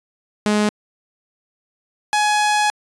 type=tone pair in turn; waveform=sawtooth; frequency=210 / 840 Hz; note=G#3 / G#5; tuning=+19 / +19 cents; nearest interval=2 octaves; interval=2400 cents; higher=second; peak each=-11 dBFS; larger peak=neither; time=0.46-0.69 / 2.13-2.7 s; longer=second; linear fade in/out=0 ms; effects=resampled to 22050 Hz